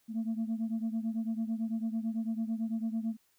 sine beating tone pair, 222 / 231 Hz, A3 / A#3, +16 / -16 cents, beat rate 9 Hz, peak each -31 / -34 dBFS, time 0.08-3.17 s, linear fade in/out 50 ms, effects tanh soft clip ceiling -27 dBFS + white hiss -71 dBFS RMS until 3.38 s

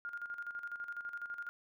sine tone with tremolo, 1414 Hz, F6, 21 cents sharp, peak -38 dBFS, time 0.05-1.49 s, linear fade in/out 0 ms, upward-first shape square, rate 12 Hz, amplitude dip 65%, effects none

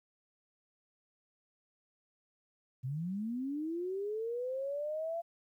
sine linear sweep, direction up, 121.7 to 683 Hz, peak -34 dBFS, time 2.83-5.22 s, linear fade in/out 20 ms, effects 12-bit

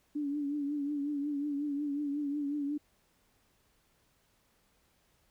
sine tone with vibrato, 288.6 Hz, D4, 30 cents flat, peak -31 dBFS, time 0.15-2.78 s, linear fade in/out 10 ms, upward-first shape triangle, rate 5.5 Hz, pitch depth 66 cents each way, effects pink hiss -71 dBFS RMS until 5.3 s

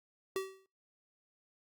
square tone with exponential decay, 383.3 Hz, G4, 39 cents flat, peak -31 dBFS, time 0.36-0.66 s, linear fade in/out 1 ms, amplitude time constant 64 ms, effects noise-tail reverb RT60 0.3 s tail -25 dB re dry + Opus 48 kbps

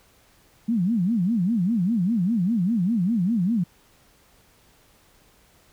sine tone with vibrato, 202.4 Hz, G#3, 44 cents flat, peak -19 dBFS, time 0.68-3.64 s, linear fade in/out 10 ms, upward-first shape sine, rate 5 Hz, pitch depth 300 cents each way, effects pink hiss -58 dBFS RMS until 5.72 s

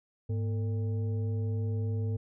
sine tone with frequency modulation, 103.83 Hz, G#2, in tune, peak -28 dBFS, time 0.29-2.17 s, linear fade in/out 10 ms, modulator 347 Hz, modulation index 0.44, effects none

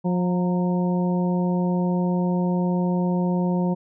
harmonic tone with a mistuned harmonic, 178.5 Hz, F3, 38 cents sharp, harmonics 1 / 2 / 3 / 4 / 5, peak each -20 / -29 / -31 / -36 / -33 dBFS, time 0.04-3.75 s, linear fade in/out 20 ms, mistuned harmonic 5, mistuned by +53 cents, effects none

